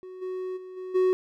triangle tone with level steps, 370.6 Hz, F#4, 3 cents sharp, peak -37 / -28 / -37 / -32 / -17 dBFS, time 0.03-1.13 s, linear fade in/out 0 ms, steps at 0.21 / 0.56 / 0.76 / 0.94 s, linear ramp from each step 20 ms, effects none

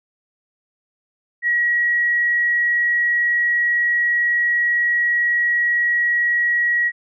sine tone, 1911 Hz, A#6, 43 cents sharp, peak -15 dBFS, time 1.42-6.92 s, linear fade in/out 50 ms, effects none

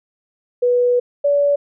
sine tone pair in turn, 490 / 572.7 Hz, B4 / D5, -14 / -44 cents, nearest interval minor third, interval 270 cents, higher second, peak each -12 dBFS, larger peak neither, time 0.62-1 / 1.24-1.56 s, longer first, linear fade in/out 10 ms, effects none

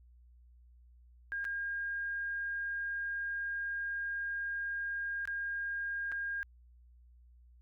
sine tone with dropouts, 1616 Hz, G#6, 48 cents flat, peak -34 dBFS, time 1.32-6.43 s, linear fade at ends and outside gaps 0 ms, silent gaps 1.444-1.451 / 5.254-5.275 / 6.117-6.122 s, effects added 60 Hz sine -57 dBFS peak until 7.61 s

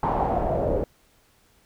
pink noise with low-pass filter sweep, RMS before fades -24 dBFS, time 0.03-0.84 s, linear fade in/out 0 ms, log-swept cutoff 970 to 500 Hz, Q 5, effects pink hiss -61 dBFS RMS until 1.65 s

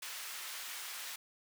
pink high-pass noise, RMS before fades -44 dBFS, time 0.02-1.16 s, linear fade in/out 5 ms, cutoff 1500 Hz, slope 12 dB/octave, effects none

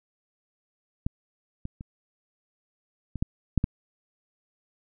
clicks, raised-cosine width 5 ms, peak -14 / -21 / -26 / -21 / -12 / -8 / -11 dBFS, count 7, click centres 1.065 / 1.654 / 1.809 / 3.157 / 3.225 / 3.577 / 3.641 s, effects none

